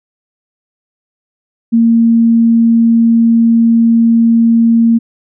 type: tone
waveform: sine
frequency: 230 Hz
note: A#3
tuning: 23 cents flat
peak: -5 dBFS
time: 1.72-4.99 s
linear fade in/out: 20 ms
effects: none